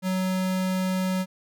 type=tone; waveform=square; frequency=186.4 Hz; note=F#3; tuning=13 cents sharp; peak=-24 dBFS; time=0.02-1.26 s; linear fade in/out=50 ms; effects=none

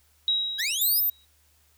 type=tone with exponential decay; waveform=sine; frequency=3835 Hz; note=A#7; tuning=48 cents sharp; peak=-19 dBFS; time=0.28-1.25 s; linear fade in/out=1 ms; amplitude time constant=210 ms
type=linear sweep; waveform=20% pulse; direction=up; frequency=1564 to 5310 Hz; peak=-20 dBFS; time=0.58-1.01 s; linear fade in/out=20 ms
type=tone; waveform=sine; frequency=13810 Hz; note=A9; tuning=34 cents flat; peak=-21 dBFS; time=0.81-1.1 s; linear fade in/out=5 ms
effects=added 75 Hz sine -64 dBFS peak until 1.77 s + white hiss -64 dBFS RMS until 1.77 s

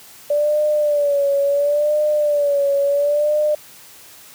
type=tone with vibrato; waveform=sine; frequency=581 Hz; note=D5; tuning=19 cents flat; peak=-14 dBFS; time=0.3-3.55 s; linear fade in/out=5 ms; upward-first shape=sine; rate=0.72 Hz; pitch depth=64 cents each way; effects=white hiss -43 dBFS RMS until 4.34 s + high-pass 60 Hz 12 dB/octave

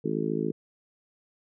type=harmonic tone; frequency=54 Hz; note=A1; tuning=32 cents flat; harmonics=3 / 4 / 5 / 6 / 7 / 8; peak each=-33 / -33 / -33 / -33 / -33 / -33 dBFS; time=0.04-0.52 s; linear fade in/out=10 ms; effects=none

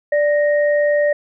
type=tone pair together; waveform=sine; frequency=587.4 / 1865 Hz; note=D5 / A#6; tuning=0 / 0 cents; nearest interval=octave + minor sixth; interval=2000 cents; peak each=-13 / -23 dBFS; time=0.12-1.13 s; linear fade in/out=5 ms; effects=none

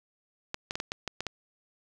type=clicks; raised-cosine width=0.2 ms; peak=-15 dBFS; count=8; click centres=0.544 / 0.709 / 0.755 / 0.801 / 0.919 / 1.077 / 1.206 / 1.267 s; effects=none

